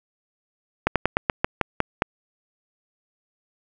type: slowing click train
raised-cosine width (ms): 0.5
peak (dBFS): -3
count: 9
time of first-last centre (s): 0.87-2.021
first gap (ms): 87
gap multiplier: 1.14
effects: none